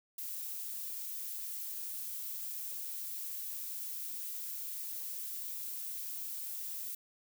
violet noise, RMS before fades -41 dBFS, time 0.18-6.95 s, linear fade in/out 5 ms, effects none

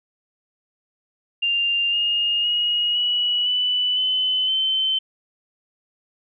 sine tone with pitch steps, 2794 / 2840 / 2886 / 2933 / 2981 / 3029 / 3079 Hz, F7 / F7 / F#7 / F#7 / F#7 / F#7 / G7, 0 / +28 / -44 / -16 / +12 / +40 / -32 cents, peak -18 dBFS, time 1.42-4.99 s, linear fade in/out 10 ms, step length 510 ms, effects none

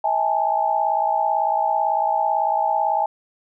sine tone cluster, 645 / 818 / 876 Hz, E5 / G#5 / A5, -38 / -26 / -8 cents, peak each -25 / -20 / -22 dBFS, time 0.04-3.06 s, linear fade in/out 5 ms, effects none

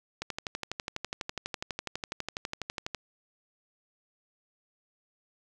click train, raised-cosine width 0.2 ms, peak -16 dBFS, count 34, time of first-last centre 0.22-2.947 s, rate 12.1 Hz, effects none

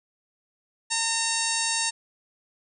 harmonic tone with a mistuned harmonic, 910 Hz, A#5, 42 cents flat, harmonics 1 / 2 / 3 / 4 / 5 / 6 / 7 / 8 / 9 / 10, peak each -33 / -33 / -33 / -33 / -33 / -33 / -33 / -33 / -33 / -33 dBFS, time 0.9-1.91 s, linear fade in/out 20 ms, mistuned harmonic 4, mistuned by +64 cents, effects none

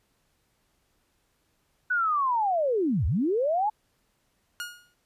sine linear two-way sweep, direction down then up, 1502 to 63.2 to 875 Hz, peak -22 dBFS, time 1.9-3.7 s, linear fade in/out 10 ms, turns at 3.06 s
sawtooth tone with exponential decay, 1434 Hz, F6, 45 cents sharp, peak -26 dBFS, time 4.6-4.94 s, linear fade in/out 0 ms, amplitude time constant 73 ms
effects pink hiss -71 dBFS RMS until 5.05 s + resampled to 32000 Hz

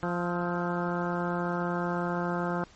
harmonic tone with a mistuned harmonic, 174.6 Hz, F3, in tune, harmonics 1 / 2 / 3 / 4 / 5 / 6 / 7 / 8 / 9, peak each -31 / -34 / -36 / -37 / -38 / -39 / -39 / -40 / -41 dBFS, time 0.03-2.64 s, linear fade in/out 0 ms, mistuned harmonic 7, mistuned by +67 cents, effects pink hiss -56 dBFS RMS until 2.75 s + MP3 32 kbps

